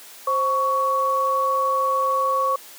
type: tone pair together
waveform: sine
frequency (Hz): 527 / 1118.3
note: C5 / C#6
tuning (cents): +12 / +15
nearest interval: octave + minor second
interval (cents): 1303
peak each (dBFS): -24 / -19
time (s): 0.27-2.56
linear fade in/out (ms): 5
effects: white hiss -43 dBFS RMS until 2.78 s + high-pass 300 Hz 12 dB/octave